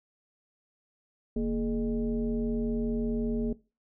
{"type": "tone with frequency modulation", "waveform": "sine", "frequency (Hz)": 231.6, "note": "A#3", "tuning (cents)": -11, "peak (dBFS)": -26, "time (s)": [1.36, 3.53], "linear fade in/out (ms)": 5, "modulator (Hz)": 189, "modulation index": 0.97, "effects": ["noise-tail reverb RT60 0.3 s tail -20 dB re dry"]}